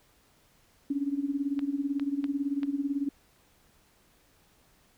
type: tone with tremolo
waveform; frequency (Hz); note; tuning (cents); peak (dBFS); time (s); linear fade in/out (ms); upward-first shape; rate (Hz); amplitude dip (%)
sine; 281.3; C#4; +26; -24; 0.9-3.09; 5; sine; 18; 80
type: clicks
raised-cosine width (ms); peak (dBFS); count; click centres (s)
0.3; -26; 4; 1.592 / 1.997 / 2.242 / 2.632
effects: pink hiss -64 dBFS RMS until 4.97 s